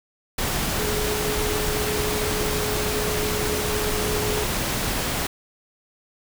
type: tone in noise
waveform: sine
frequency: 422.2 Hz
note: G#4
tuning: 29 cents sharp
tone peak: -27 dBFS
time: 0.79-4.44 s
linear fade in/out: 5 ms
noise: pink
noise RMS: -25 dBFS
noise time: 0.38-5.27 s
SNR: -5 dB
effects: none